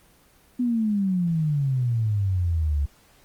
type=exponential sweep; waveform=sine; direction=down; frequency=251.6 to 69.3 Hz; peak=-20 dBFS; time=0.59-2.86 s; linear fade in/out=10 ms; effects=pink hiss -57 dBFS RMS until 3.24 s + Opus 24 kbps